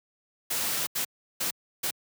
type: noise bursts at uneven times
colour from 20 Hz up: white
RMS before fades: -29 dBFS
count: 4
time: 0.5-0.87 / 0.95-1.05 / 1.4-1.51 / 1.83-1.91 s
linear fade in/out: 10 ms
effects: high-pass 100 Hz 12 dB/octave